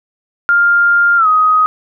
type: tone with pitch glide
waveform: sine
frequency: 1401 to 1255.4 Hz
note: F6 to D#6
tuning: +5 to +15 cents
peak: -7 dBFS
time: 0.49-1.66 s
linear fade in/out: 0 ms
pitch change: -190 cents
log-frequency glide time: 1.17-1.27 s
effects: none